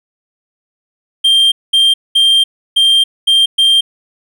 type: tone bursts at uneven times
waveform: triangle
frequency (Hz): 3178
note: G7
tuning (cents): +23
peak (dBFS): -5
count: 6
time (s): 1.24-1.52 / 1.73-1.94 / 2.15-2.44 / 2.76-3.04 / 3.27-3.46 / 3.58-3.81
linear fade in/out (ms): 10
effects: none